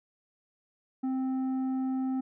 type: tone with tanh clipping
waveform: sine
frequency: 261.6 Hz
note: C4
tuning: in tune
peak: -29 dBFS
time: 1.03-2.21 s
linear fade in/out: 10 ms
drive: 7 dB
effects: none